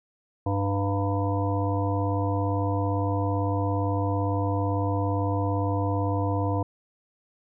harmonic tone with a mistuned harmonic, 99.1 Hz, G2, 19 cents sharp, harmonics 1 / 3 / 5 / 7 / 9 / 10, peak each -25 / -30 / -32 / -33 / -35 / -35 dBFS, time 0.46-6.63 s, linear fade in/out 5 ms, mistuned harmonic 9, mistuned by +41 cents, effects none

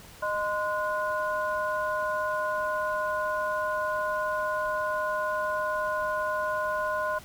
sine tone cluster, 616 / 1033 / 1456 Hz, D#5 / C6 / F#6, -17 / -22 / -28 cents, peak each -30 / -30 / -32 dBFS, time 0.22-7.19 s, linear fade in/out 10 ms, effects pink hiss -49 dBFS RMS until 7.24 s

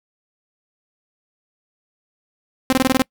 sawtooth tone bursts, 261.6 Hz, C4, in tune, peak -8 dBFS, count 7, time 2.7-3.019 s, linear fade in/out 0 ms, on 25 ms, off 24 ms, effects noise-tail reverb RT60 0.1 s tail -26 dB re dry

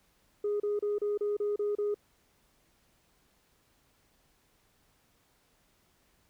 sine tone bursts, 413.5 Hz, G#4, 8 cents flat, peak -26 dBFS, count 8, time 0.44-1.944 s, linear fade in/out 5 ms, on 160 ms, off 32 ms, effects tanh soft clip ceiling -25 dBFS + pink hiss -69 dBFS RMS until 6.29 s

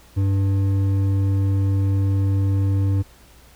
triangle tone with hard clipping, 97.7 Hz, G2, 5 cents flat, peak -18 dBFS, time 0.16-3.03 s, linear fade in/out 20 ms, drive 11 dB, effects added 60 Hz sine -50 dBFS peak until 3.55 s + pink hiss -51 dBFS RMS until 3.55 s

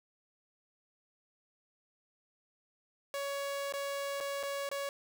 sawtooth tone with dropouts, 560 Hz, C#5, 18 cents sharp, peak -31 dBFS, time 3.14-4.89 s, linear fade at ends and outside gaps 1 ms, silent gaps 3.724-3.737 / 4.203-4.208 / 4.43-4.434 / 4.69-4.714 s, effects none

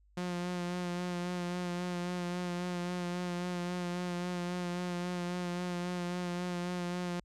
sawtooth tone with vibrato, 177.3 Hz, F3, 26 cents sharp, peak -30 dBFS, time 0.17-7.2 s, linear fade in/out 5 ms, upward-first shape sine, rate 3.7 Hz, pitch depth 22 cents each way, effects added 50 Hz sine -62 dBFS peak until 7.24 s + low-pass 8000 Hz 12 dB/octave

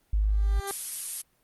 sine tone, 51.91 Hz, G#1, in tune, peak -21 dBFS, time 0.13-0.6 s, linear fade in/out 5 ms
15% pulse tone with exponential growth, 396.4 Hz, G4, 19 cents sharp, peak -23 dBFS, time 0.2-0.71 s, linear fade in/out 0 ms, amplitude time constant 110 ms
violet noise, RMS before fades -28 dBFS, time 0.67-1.22 s, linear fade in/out 10 ms
effects pink hiss -68 dBFS RMS until 1.43 s + Opus 32 kbps

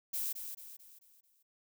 violet noise with echo, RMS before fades -36 dBFS, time 0.13-0.33 s, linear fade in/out 10 ms, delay 220 ms, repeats 5, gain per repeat -7 dB, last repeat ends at 1.43 s, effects none

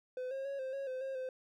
triangle tone with pitch steps, 507 / 538 / 554 / 524 / 549 / 515 / 535 / 516 Hz, B4 / C5 / C#5 / C5 / C#5 / C5 / C5 / C5, +45 / +48 / -1 / +2 / -17 / -28 / +38 / -24 cents, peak -35 dBFS, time 0.17-1.29 s, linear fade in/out 2 ms, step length 140 ms, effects none

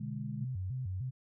sine chord, G# diminished, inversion first, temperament equal, 123.47 / 146.83 / 207.7 Hz, B2 / D3 / G#3, 0 / 0 / 0 cents, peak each -40 dBFS, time 0-0.45 s, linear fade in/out 10 ms
sine tone with vibrato, 109.5 Hz, A2, 8 cents flat, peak -34 dBFS, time 0.4-1.11 s, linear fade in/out 20 ms, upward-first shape square, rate 3.3 Hz, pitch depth 280 cents each way
effects none

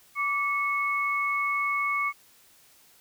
sine tone pair together, 1159 / 2198 Hz, D6 / C#7, -23 / -15 cents, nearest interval major seventh, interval 1108 cents, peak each -27 dBFS, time 0.15-2.13 s, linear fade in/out 50 ms, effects white hiss -58 dBFS RMS until 3 s

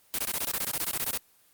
white noise bursts, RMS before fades -29 dBFS, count 16, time 0.14-1.175 s, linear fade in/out 0 ms, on 45 ms, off 21 ms, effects white hiss -62 dBFS RMS until 1.53 s + Opus 24 kbps

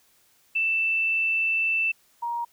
sine tone pair in turn, 2658 / 943 Hz, E7 / A#5, +14 / +20 cents, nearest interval octave + tritone, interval 1794 cents, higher first, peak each -21 / -26 dBFS, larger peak first, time 0.55-1.92 / 2.22-2.45 s, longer first, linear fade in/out 10 ms, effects white hiss -62 dBFS RMS until 2.52 s

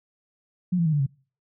sine tone with pitch steps, 180.4 / 168.32 / 157.05 / 146.53 / 136.72 Hz, F#3 / E3 / D#3 / D3 / C#3, -44 / +36 / +16 / -4 / -24 cents, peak -19 dBFS, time 0.72-1.065 s, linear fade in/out 10 ms, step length 69 ms, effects noise-tail reverb RT60 0.4 s tail -24 dB re dry

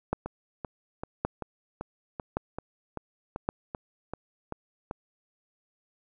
two click trains, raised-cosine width 1 ms, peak -20 / -12 dBFS, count 13 / 4, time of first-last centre 0.26-4.911 / 0.13-3.489 s, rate 2.58 / 0.893 Hz, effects none

